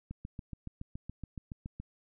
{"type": "click train", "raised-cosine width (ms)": 5, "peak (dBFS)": -28, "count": 13, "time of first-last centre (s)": [0.11, 1.8], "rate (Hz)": 7.1, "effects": []}